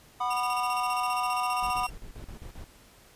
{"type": "chord", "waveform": "triangle", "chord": "B major", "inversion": "second", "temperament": "equal with one note detuned", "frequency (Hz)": [740, 987.8, 1219.6], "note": ["F#5", "B5", "D#6"], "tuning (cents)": [0, 0, -35], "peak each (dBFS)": -29, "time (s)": [0.2, 1.87], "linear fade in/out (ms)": 10}
{"type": "tone with tremolo", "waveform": "sawtooth", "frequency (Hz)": 2747, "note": "F7", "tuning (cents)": -29, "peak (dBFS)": -30, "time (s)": [0.3, 1.9], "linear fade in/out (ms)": 10, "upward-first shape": "square", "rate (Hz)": 15, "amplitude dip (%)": 65}
{"type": "noise bursts", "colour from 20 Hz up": "brown", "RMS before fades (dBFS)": -41, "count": 8, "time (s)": [1.62, 2.642], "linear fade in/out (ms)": 2, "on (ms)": 91, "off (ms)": 42}
{"effects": ["pink hiss -56 dBFS RMS until 3.15 s", "resampled to 32000 Hz"]}